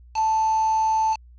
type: tone with quantisation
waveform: sine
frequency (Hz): 880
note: A5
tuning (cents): 0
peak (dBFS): -18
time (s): 0.14-1.17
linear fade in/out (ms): 50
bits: 5
effects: added 60 Hz sine -45 dBFS peak until 1.38 s + resampled to 16000 Hz